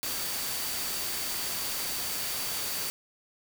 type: tone in noise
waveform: sine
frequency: 4600 Hz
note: D8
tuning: 37 cents flat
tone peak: -40 dBFS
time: 0.03-2.9 s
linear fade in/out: 0 ms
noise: white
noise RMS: -33 dBFS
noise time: 0.03-2.9 s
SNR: -10 dB
effects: none